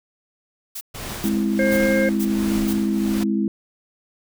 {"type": "noise bursts", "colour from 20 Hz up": "blue", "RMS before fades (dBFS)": -31, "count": 5, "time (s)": [0.75, 2.735], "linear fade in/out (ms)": 10, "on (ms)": 61, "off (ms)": 420}
{"type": "noise with tremolo", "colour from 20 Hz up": "pink", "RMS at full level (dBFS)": -30, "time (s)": [0.94, 3.24], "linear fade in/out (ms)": 10, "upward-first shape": "triangle", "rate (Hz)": 1.4, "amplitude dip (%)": 75}
{"type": "chord", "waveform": "sine", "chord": "Ab augmented", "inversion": "none", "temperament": "equal", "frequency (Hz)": [207.7, 261.6, 329.6], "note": ["Ab3", "C4", "E4"], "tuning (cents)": [0, 0, 0], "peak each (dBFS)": [-20, -26, -24], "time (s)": [1.24, 3.48], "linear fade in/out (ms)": 2}
{"type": "harmonic tone", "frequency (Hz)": 533, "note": "C5", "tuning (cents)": 32, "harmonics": [1, 3, 4], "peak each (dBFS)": [-19, -26, -27], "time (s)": [1.59, 2.09], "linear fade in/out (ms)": 2}
{"effects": []}